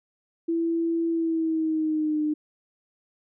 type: tone with pitch glide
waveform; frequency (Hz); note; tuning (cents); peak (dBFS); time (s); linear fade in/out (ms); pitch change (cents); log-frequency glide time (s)
sine; 332.5 to 303.1; E4 to D#4; +15 to -45; -22; 0.48-2.34; 10; -160; 1.09-2.22
effects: none